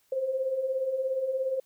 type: beating tone pair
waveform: sine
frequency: 511 / 528 Hz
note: C5 / C5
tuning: -41 / +16 cents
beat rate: 17 Hz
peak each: -35 / -27 dBFS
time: 0.12-1.6 s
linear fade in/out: 5 ms
effects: white hiss -68 dBFS RMS until 1.65 s